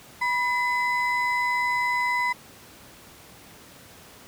triangle ring-modulated tone, 1502 Hz, F#6, 26 cents sharp, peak -17 dBFS, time 0.21-2.33 s, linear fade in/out 10 ms, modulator 522 Hz, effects pink hiss -48 dBFS RMS until 4.27 s + high-pass 80 Hz 12 dB/octave

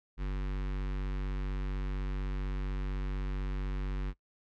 square tone with notch filter, 47.89 Hz, G1, 40 cents flat, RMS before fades -34 dBFS, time 0.17-4.14 s, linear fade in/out 50 ms, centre 640 Hz, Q 1.3, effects noise-tail reverb RT60 0.1 s tail -21 dB re dry + low-pass 3000 Hz 12 dB/octave

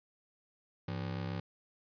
40% pulse ring-modulated tone, 134.7 Hz, C#3, 49 cents flat, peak -32 dBFS, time 0.88-1.4 s, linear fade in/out 2 ms, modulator 33.6 Hz, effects resampled to 11025 Hz

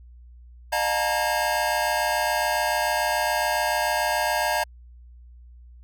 square tone cluster, 612 / 712 / 871 / 938 / 1629 Hz, D#5 / F5 / A5 / A#5 / G#6, -29 / +33 / -18 / +11 / -34 cents, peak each -29 dBFS, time 0.72-4.64 s, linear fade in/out 10 ms, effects added 60 Hz sine -44 dBFS peak until 5.83 s

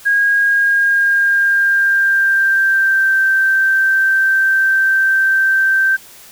sine tone with pitch glide, 1635 to 1561.2 Hz, G#6 to G6, -28 to -8 cents, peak -10 dBFS, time 0.05-5.97 s, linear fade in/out 20 ms, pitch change -80 cents, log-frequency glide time 0.34-3.19 s, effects white hiss -40 dBFS RMS until 6.31 s

